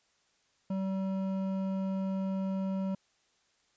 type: tone with hard clipping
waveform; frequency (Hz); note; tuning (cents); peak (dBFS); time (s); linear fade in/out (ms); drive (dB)
sine; 191.7; G3; -38; -32; 0.7-2.95; 5; 10
effects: white hiss -71 dBFS RMS until 3.76 s + resampled to 16000 Hz